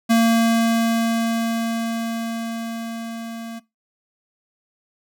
square tone with level ramp, 228.8 Hz, A#3, 32 cents flat, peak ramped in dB -13 to -31 dBFS, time 0.09-3.6 s, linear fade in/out 20 ms, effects noise-tail reverb RT60 0.2 s tail -19 dB re dry

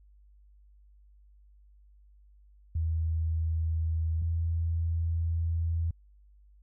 sine tone pair in turn, 80.9 / 82.89 Hz, E2 / E2, -32 / +10 cents, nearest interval unison, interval 42 cents, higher second, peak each -26 dBFS, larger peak neither, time 2.75-4.22 / 4.22-5.91 s, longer second, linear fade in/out 5 ms, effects added 50 Hz sine -55 dBFS peak until 6.62 s

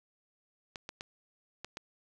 clicks, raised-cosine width 0.2 ms, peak -23 dBFS, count 5, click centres 0.758 / 0.891 / 1.009 / 1.646 / 1.771 s, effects none

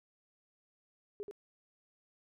sine tone with echo, 410.2 Hz, G#4, 21 cents flat, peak -38 dBFS, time 1.2-1.23 s, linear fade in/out 0 ms, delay 81 ms, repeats 1, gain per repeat -4 dB, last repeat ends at 1.311 s, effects none

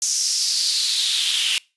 pink noise with high-pass filter sweep, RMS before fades -21 dBFS, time 0.02-1.58 s, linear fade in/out 0 ms, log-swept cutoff 6100 to 2900 Hz, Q 4.8, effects noise-tail reverb RT60 0.3 s tail -25 dB re dry + resampled to 24000 Hz

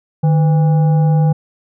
sine tone with frequency modulation, 152.9 Hz, D#3, 30 cents flat, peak -9 dBFS, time 0.23-1.33 s, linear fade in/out 10 ms, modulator 656 Hz, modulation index 0.34, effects none

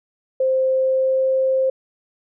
sine tone with pitch glide, 523.3 to 526.6 Hz, C5 to C5, 0 to +11 cents, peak -15 dBFS, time 0.4-1.7 s, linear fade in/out 5 ms, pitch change +11 cents, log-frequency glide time 0.67-1.28 s, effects none

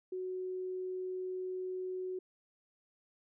sine tone, 370 Hz, F#4, in tune, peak -36 dBFS, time 0.12-2.19 s, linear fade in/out 5 ms, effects none

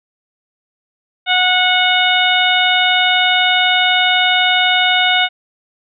harmonic tone, 732 Hz, F#5, 19 cents flat, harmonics 1 / 2 / 3 / 4 / 5, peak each -17 / -17 / -17 / -17 / -17 dBFS, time 1.26-5.29 s, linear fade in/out 50 ms, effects none

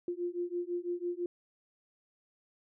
sine beating tone pair, 348 / 354 Hz, F4 / F4, -6 / +23 cents, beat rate 6 Hz, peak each -36 / -36 dBFS, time 0.08-1.26 s, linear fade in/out 2 ms, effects none

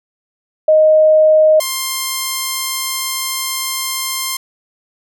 sine / 5% pulse tone pair in turn, 622.3 / 1054.8 Hz, D#5 / C6, 0 / +14 cents, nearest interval major sixth, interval 914 cents, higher second, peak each -6 dBFS, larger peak neither, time 0.68-1.6 / 1.6-4.37 s, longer second, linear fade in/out 5 ms, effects none

